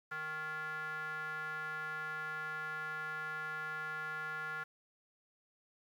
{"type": "tone with band-pass filter", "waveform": "square", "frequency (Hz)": 155.56, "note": "D#3", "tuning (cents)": 0, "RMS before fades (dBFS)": -41, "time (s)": [0.11, 4.64], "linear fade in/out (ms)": 10, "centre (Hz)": 1500, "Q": 8.6, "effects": ["11-bit"]}